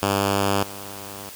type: tone with level steps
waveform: 5% pulse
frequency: 99.3 Hz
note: G2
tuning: 23 cents sharp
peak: -8 / -25 dBFS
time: 0.02-1.3 s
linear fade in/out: 10 ms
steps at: 0.63 s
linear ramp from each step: 2 ms
effects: white hiss -40 dBFS RMS until 1.35 s